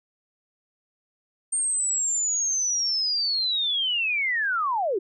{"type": "linear sweep", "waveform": "sine", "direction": "down", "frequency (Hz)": [8740, 344.1], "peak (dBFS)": -22, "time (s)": [1.52, 4.99], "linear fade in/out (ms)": 10, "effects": []}